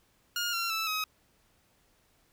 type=tone with pitch steps; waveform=15% pulse; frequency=1422 / 1368.8 / 1317.6 / 1268.3 Hz; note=F6 / F6 / E6 / D#6; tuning=+31 / -35 / -1 / +33 cents; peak=-23 dBFS; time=0.36-1.04 s; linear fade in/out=2 ms; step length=170 ms; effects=pink hiss -68 dBFS RMS until 2.32 s